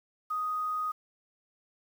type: tone with quantisation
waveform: sine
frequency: 1247 Hz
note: D#6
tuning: 3 cents sharp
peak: -29 dBFS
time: 0.3-0.92 s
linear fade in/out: 10 ms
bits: 9
effects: none